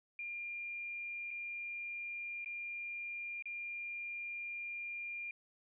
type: tone with dropouts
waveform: sine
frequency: 2400 Hz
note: D7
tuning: 37 cents sharp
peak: -40 dBFS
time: 0.19-5.31 s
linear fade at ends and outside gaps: 2 ms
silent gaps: 1.307-1.311 / 2.446-2.459 / 3.424-3.456 s
effects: none